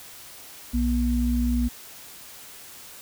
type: tone pair together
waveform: sine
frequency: 60.3 / 241.2 Hz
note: B1 / B3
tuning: -41 / -41 cents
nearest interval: 2 octaves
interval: 2400 cents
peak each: -23 dBFS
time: 0.73-1.69 s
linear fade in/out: 20 ms
effects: white hiss -44 dBFS RMS until 3.01 s